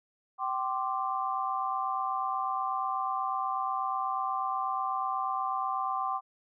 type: chord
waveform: sine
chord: G suspended fourth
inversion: none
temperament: equal with one note detuned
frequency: 771.4 / 1046.5 / 1174.7 Hz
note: G5 / C6 / D6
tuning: -28 / 0 / 0 cents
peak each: -33 dBFS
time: 0.38-6.21 s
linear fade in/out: 50 ms
effects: none